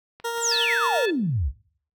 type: click train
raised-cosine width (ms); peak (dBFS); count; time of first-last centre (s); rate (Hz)
0.3; -28; 4; 0.2-0.741; 5.55
type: tone with tremolo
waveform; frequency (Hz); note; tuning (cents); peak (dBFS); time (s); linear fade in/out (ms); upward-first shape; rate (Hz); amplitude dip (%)
20% pulse; 466.2; A#4; 0; -20; 0.24-1.06; 10; sine; 8.6; 30
type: exponential sweep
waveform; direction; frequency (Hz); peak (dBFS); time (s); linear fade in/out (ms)
sine; down; 8372 to 55; -21; 0.4-1.52; 50
type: harmonic tone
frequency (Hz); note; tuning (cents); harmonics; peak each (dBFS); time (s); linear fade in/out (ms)
869; A5; -22; 2 / 3 / 4 / 5; -29 / -33 / -35 / -40; 0.51-1.11; 10
effects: noise-tail reverb RT60 0.5 s tail -18 dB re dry